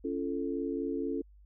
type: chord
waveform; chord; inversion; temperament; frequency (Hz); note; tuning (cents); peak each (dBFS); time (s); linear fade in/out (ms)
sine; Db augmented; none; equal with one note detuned; 277.2 / 341.4 / 440; Db4 / F4 / A4; 0 / -39 / 0; -34 / -36 / -36; 0.04-1.22; 10
effects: added 50 Hz sine -54 dBFS peak until 1.45 s